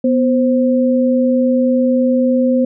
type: tone pair together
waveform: sine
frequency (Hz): 247.1 / 523.6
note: B3 / C5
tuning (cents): +1 / +1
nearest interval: octave + minor second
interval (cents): 1300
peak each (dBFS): -12 / -15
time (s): 0.04-2.65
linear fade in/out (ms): 5
effects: none